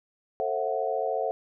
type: chord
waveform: sine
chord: F# half-diminished seventh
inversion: first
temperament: just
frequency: 444 / 532.8 / 666 / 740 Hz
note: A4 / C5 / E5 / F#5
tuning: +16 / +31 / +18 / 0 cents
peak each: -31 dBFS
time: 0.4-1.31 s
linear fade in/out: 0 ms
effects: none